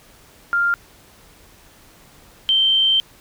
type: tone pair in turn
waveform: sine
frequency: 1396.9 / 3125 Hz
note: F6 / G7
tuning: 0 / -6 cents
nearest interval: octave + major second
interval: 1394 cents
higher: second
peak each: -15 / -13 dBFS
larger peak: second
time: 0.53-0.74 / 2.49-3 s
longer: second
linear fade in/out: 0 ms
effects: pink hiss -49 dBFS RMS until 3.2 s